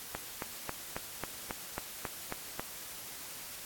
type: click train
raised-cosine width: 0.5 ms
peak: -20 dBFS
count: 10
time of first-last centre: 0.15-2.596 s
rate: 3.68 Hz
effects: white hiss -45 dBFS RMS until 3.65 s + AAC 64 kbps